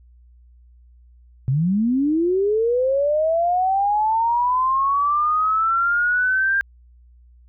sine linear sweep, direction up, 123.47 to 1603 Hz, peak -16 dBFS, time 1.48-6.61 s, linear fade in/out 0 ms, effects added 60 Hz sine -47 dBFS peak until 7.48 s

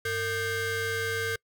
35% pulse ring-modulated tone, 554.4 Hz, C#5, in tune, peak -23 dBFS, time 0.05-1.36 s, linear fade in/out 5 ms, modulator 1010 Hz, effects noise-tail reverb RT60 0.1 s tail -25 dB re dry

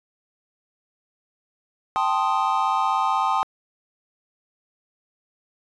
triangle chord, A half-diminished seventh, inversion third, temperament equal, 784 / 880 / 1046.5 / 1244.5 Hz, G5 / A5 / C6 / Eb6, 0 / 0 / 0 / 0 cents, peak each -23 dBFS, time 1.96-3.43 s, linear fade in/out 0 ms, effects resampled to 22050 Hz

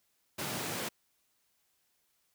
pink high-pass noise, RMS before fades -37 dBFS, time 0.38-0.89 s, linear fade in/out 10 ms, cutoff 130 Hz, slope 24 dB/octave, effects white hiss -75 dBFS RMS until 2.34 s

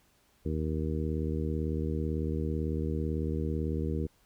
harmonic tone, 78 Hz, D#2, 5 cents sharp, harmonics 1 / 2 / 3 / 4 / 5 / 6, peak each -32 / -35 / -37 / -38 / -39 / -40 dBFS, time 0.45-4.07 s, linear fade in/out 10 ms, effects pink hiss -67 dBFS RMS until 4.25 s

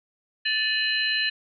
sine tone cluster, 1752 / 2526 / 2879 / 2997 / 4068 Hz, A6 / D#7 / F#7 / F#7 / C8, -8 / +26 / -48 / +22 / -50 cents, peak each -26 / -30 / -30 / -33 / -27 dBFS, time 0.45-1.3 s, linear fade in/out 10 ms, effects none

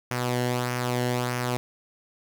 sawtooth tone with flanger, 123.47 Hz, B2, in tune, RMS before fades -27 dBFS, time 0.11-1.57 s, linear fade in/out 0 ms, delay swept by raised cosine 0.25 to 0.84 ms, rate 1.6 Hz, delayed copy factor -0.55, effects none

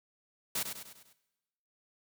white noise with echo, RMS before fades -33 dBFS, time 0.55-0.63 s, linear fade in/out 5 ms, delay 100 ms, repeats 5, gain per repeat -6 dB, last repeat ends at 1.13 s, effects noise-tail reverb RT60 1.0 s tail -17 dB re dry

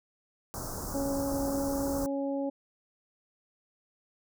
pink band-stop noise, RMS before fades -37 dBFS, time 0.54-2.06 s, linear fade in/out 0 ms, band 1400 to 5200 Hz, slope 48 dB/octave
harmonic tone, 277.2 Hz, C#4, in tune, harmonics 1 / 2 / 3, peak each -31 / -33 / -42 dBFS, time 0.94-2.5 s, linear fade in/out 10 ms
effects none

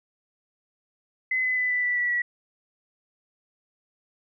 sine tone with pitch steps, 2033 / 2017 / 2000 / 1984.3 / 1968.3 / 1952.4 / 1936.7 Hz, B6 / B6 / B6 / B6 / B6 / B6 / B6, +50 / +36 / +21 / +8 / -6 / -20 / -34 cents, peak -22 dBFS, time 1.31-2.22 s, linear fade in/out 5 ms, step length 130 ms, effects none

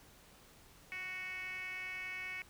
10% pulse tone with band-pass filter, 370 Hz, F#4, in tune, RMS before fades -43 dBFS, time 0.92-2.42 s, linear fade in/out 0 ms, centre 2300 Hz, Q 6.7, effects pink hiss -61 dBFS RMS until 2.49 s

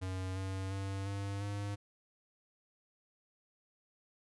square tone with pitch steps, 93.5 / 95.46 / 97.47 / 99.52 / 101.61 Hz, F#2 / G2 / G2 / G2 / G#2, +19 / -45 / -9 / +27 / -37 cents, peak -37 dBFS, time 0.01-1.76 s, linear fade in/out 20 ms, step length 350 ms, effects resampled to 24000 Hz

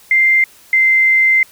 sine tone pair in turn, 2093 / 2080 Hz, C7 / C7, 0 / -11 cents, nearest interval unison, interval 11 cents, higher first, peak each -8 dBFS, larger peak neither, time 0.11-0.44 / 0.73-1.43 s, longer second, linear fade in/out 2 ms, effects white hiss -45 dBFS RMS until 1.51 s

